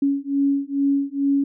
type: beating tone pair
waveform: sine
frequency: 277.8 / 280.1 Hz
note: C#4 / C#4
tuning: +4 / +18 cents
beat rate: 2.3 Hz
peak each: -21 dBFS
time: 0.02-1.44 s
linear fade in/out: 5 ms
effects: none